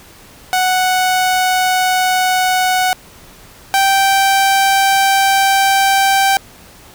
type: tone pair in turn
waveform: sawtooth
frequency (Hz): 740 / 780.8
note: F#5 / G5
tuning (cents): 0 / -7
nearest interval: minor second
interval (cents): 93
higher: second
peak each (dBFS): -8 / -6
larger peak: second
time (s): 0.53-2.93 / 3.74-6.37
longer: second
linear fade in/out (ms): 0
effects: pink hiss -41 dBFS RMS until 6.94 s